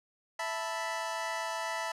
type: chord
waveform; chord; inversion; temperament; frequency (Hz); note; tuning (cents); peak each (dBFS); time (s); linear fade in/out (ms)
25% pulse; E suspended fourth; none; equal; 659.3 / 880 / 987.8; E5 / A5 / B5; 0 / 0 / 0; -34; 0.39-1.92; 5
effects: low-pass 9000 Hz 12 dB/octave